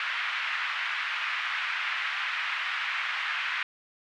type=band-pass noise; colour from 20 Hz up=white; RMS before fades=-31 dBFS; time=0-3.63 s; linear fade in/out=2 ms; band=1200 to 2600 Hz; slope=24 dB/octave; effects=none